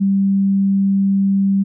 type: tone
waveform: sine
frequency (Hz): 196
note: G3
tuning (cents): 0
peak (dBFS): -12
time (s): 0-1.64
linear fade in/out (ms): 20
effects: none